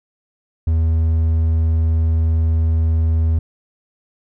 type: tone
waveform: triangle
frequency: 80.8 Hz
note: E2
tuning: 34 cents flat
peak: -11 dBFS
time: 0.67-3.39 s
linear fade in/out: 5 ms
effects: none